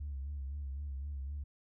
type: tone with vibrato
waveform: sine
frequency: 70 Hz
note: C#2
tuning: 18 cents sharp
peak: -36 dBFS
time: 0-1.44 s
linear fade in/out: 10 ms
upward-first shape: sine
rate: 3.9 Hz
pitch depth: 78 cents each way
effects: tanh soft clip ceiling -34 dBFS